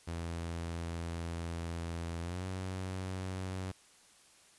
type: tone with pitch glide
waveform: sawtooth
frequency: 84.2 to 93.43 Hz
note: E2 to F#2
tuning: +37 to +17 cents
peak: -33 dBFS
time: 0.07-3.72 s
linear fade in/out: 10 ms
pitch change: +180 cents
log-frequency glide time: 2.21-2.45 s
effects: white hiss -62 dBFS RMS until 4.58 s + resampled to 24000 Hz